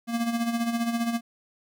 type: tone with tremolo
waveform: square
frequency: 233.1 Hz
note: A#3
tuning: in tune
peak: -23 dBFS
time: 0.07-1.21 s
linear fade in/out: 50 ms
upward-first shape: sine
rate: 15 Hz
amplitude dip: 60%
effects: none